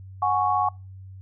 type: chord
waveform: sine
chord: F# suspended second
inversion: none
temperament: equal with one note detuned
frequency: 735.7 / 830.6 / 1108.7 Hz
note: F#5 / G#5 / C#6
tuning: -10 / 0 / 0 cents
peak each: -24 / -24 / -23 dBFS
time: 0.22-0.69 s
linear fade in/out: 5 ms
effects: noise-tail reverb RT60 0.3 s tail -26 dB re dry + added 95 Hz sine -39 dBFS peak until 1.21 s